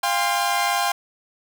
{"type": "chord", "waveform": "sawtooth", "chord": "F suspended second", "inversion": "none", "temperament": "equal with one note detuned", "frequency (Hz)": [698.5, 801.4, 1046.5], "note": ["F5", "G5", "C6"], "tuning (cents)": [0, 38, 0], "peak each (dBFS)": [-21, -19, -21], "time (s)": [0.03, 0.92], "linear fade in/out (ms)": 5, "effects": []}